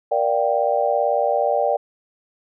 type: chord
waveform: sine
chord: G minor seventh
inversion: first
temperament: just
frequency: 470.4 / 588 / 705.6 / 784 Hz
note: Bb4 / D5 / F5 / G5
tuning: +16 / +2 / +18 / 0 cents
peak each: -24 / -20 / -24 / -22 dBFS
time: 0.11-1.77 s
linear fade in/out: 10 ms
effects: none